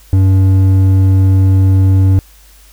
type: tone with hard clipping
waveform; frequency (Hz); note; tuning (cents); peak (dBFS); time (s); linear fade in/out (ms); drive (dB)
sine; 95.4; G2; -47; -7; 0.13-2.19; 0; 6
effects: added 50 Hz sine -41 dBFS peak until 2.72 s + white hiss -45 dBFS RMS until 2.72 s